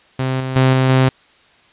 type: tone with level steps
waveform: sawtooth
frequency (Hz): 130.81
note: C3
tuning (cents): 0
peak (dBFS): -13 / -17 / -6 / -8 / -6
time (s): 0.19-1.09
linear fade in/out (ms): 5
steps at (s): 0.4 / 0.56 / 0.73 / 0.89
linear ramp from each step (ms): 2
effects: white hiss -51 dBFS RMS until 1.72 s + resampled to 8000 Hz